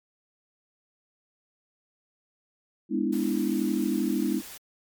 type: chord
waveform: sine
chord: E dominant seventh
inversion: first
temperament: just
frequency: 206 / 247.2 / 296.7 / 329.6 Hz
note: G#3 / B3 / D4 / E4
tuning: -14 / +2 / +18 / 0 cents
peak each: -29 dBFS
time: 2.89-4.42 s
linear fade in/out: 50 ms
type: noise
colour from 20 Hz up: white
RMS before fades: -43 dBFS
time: 3.12-4.58 s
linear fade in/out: 10 ms
effects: MP3 96 kbps